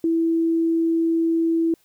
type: tone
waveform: sine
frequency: 329.6 Hz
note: E4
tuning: in tune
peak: -17 dBFS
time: 0.04-1.74 s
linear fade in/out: 2 ms
effects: white hiss -62 dBFS RMS until 1.84 s